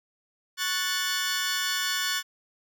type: chord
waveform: 15% pulse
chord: F# minor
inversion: second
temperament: equal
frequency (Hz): 1108.7 / 1480 / 1760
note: C#6 / F#6 / A6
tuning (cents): 0 / 0 / 0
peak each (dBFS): -27 / -23 / -23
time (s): 0.57-2.23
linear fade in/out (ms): 50
effects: none